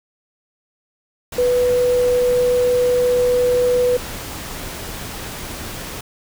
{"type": "tone in noise", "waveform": "sine", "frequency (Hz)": 493.9, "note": "B4", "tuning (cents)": 0, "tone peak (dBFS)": -13, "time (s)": [1.38, 3.97], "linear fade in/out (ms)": 5, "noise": "pink", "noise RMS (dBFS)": -30, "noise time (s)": [1.32, 6.01], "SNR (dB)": 14, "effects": []}